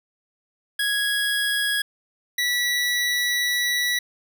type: tone pair in turn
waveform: 25% pulse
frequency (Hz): 1661.2 / 1950.5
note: G#6 / B6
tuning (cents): 0 / -22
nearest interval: minor third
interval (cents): 278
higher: second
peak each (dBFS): -17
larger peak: neither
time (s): 0.79-1.82 / 2.38-3.99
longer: second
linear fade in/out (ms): 5
effects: none